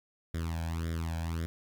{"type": "tone with flanger", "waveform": "sawtooth", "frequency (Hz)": 82.41, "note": "E2", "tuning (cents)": 0, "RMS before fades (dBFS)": -34, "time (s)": [0.34, 1.46], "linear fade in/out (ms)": 0, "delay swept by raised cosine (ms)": [0.56, 1.26], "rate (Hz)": 1.8, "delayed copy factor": 0.95, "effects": []}